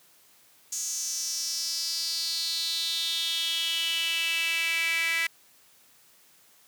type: tone with high-pass filter sweep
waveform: sawtooth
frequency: 330 Hz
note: E4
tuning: 2 cents sharp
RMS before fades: -29 dBFS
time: 0.72-5.27 s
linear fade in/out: 5 ms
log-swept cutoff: 6600 to 2100 Hz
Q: 5.8
effects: white hiss -59 dBFS RMS until 6.67 s + high-pass 100 Hz 12 dB/octave